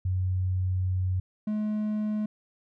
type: tone pair in turn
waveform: sine / triangle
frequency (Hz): 92.5 / 212.6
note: F#2 / G#3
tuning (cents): 0 / +41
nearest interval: octave + major second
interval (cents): 1441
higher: second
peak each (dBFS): -24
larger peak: neither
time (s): 0.05-1.2 / 1.47-2.26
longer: first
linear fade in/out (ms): 5
effects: none